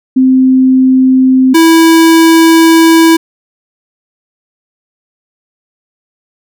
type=tone pair in turn; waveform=sine / square; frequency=260 / 327.6 Hz; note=C4 / E4; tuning=-11 / -11 cents; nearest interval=major third; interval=400 cents; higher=second; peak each=-3 dBFS; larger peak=neither; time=0.16-1.54 / 1.54-3.17 s; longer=second; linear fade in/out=10 ms; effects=none